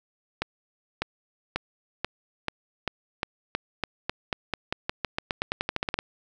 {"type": "accelerating click train", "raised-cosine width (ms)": 0.3, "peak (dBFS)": -10, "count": 26, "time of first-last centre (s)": [0.42, 5.989], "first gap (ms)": 600, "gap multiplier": 0.9, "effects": []}